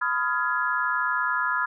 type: chord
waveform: sine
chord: F half-diminished seventh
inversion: second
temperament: just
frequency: 1005.8 / 1257.2 / 1396.9 / 1676.3 Hz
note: Cb6 / Eb6 / F6 / Ab6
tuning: +31 / +18 / 0 / +16 cents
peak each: -28 / -29 / -27 / -28 dBFS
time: 0.01-1.66 s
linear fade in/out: 10 ms
effects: none